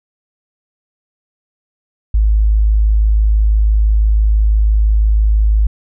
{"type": "tone", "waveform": "sine", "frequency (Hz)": 53, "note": "G#1", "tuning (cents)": 36, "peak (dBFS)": -8, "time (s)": [2.14, 5.67], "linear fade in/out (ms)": 5, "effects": []}